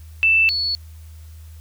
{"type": "tone pair in turn", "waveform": "sine", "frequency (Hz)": [2653, 4413], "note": ["E7", "C#8"], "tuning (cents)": [10, -9], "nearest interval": "major sixth", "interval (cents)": 881, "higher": "second", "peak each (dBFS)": [-12, -19], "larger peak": "first", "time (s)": [[0.23, 0.49], [0.49, 0.75]], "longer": "neither", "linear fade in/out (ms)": 0, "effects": ["added 79 Hz sine -37 dBFS peak until 1.6 s", "white hiss -54 dBFS RMS until 1.6 s"]}